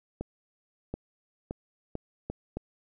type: accelerating click train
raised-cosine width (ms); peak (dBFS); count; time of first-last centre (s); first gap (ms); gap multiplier
2; -20; 6; 0.21-2.57; 730; 0.78
effects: none